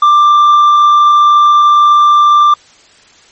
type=tone with tanh clipping; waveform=triangle; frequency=1183 Hz; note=D6; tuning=12 cents sharp; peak=-4 dBFS; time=0.02-2.54 s; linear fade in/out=5 ms; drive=8 dB; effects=white hiss -43 dBFS RMS until 3.31 s + MP3 32 kbps